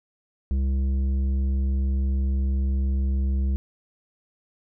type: tone with tanh clipping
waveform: triangle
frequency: 66.9 Hz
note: C2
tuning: 39 cents sharp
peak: -22 dBFS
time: 0.51-3.56 s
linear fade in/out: 0 ms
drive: 13 dB
effects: none